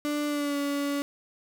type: tone with pitch glide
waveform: 35% pulse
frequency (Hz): 294.7 to 284.2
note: D4 to C#4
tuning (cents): +6 to +43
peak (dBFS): -25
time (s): 0.05-1.02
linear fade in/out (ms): 0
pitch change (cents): -63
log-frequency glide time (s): 0.27-0.57
effects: none